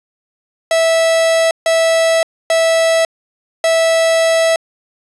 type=tone bursts at uneven times; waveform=45% pulse; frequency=655 Hz; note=E5; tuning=11 cents flat; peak=-10 dBFS; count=4; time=0.71-1.51 / 1.66-2.23 / 2.5-3.05 / 3.64-4.56 s; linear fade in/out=2 ms; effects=resampled to 24000 Hz + 8-bit